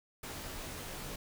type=noise with comb filter; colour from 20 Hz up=pink; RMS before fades=-43 dBFS; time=0.23-1.16 s; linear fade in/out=5 ms; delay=18 ms; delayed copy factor=-0.95; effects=none